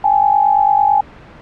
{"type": "tone pair together", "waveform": "sine", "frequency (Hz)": [802, 851], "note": ["G5", "G#5"], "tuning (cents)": [39, 42], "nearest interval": "minor second", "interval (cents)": 103, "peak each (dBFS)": -12, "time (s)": [0.04, 1.01], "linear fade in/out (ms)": 5, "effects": ["pink hiss -38 dBFS RMS until 1.41 s", "low-pass 2000 Hz 12 dB/octave"]}